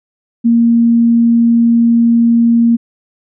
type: tone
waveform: sine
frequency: 233.1 Hz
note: A#3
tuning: in tune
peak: -6 dBFS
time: 0.44-2.77 s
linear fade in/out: 20 ms
effects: none